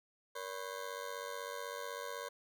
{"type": "ring-modulated tone", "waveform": "20% pulse", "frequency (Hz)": 521, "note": "C5", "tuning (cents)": -7, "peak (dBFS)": -33, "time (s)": [0.35, 2.29], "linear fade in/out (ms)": 10, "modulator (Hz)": 48, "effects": []}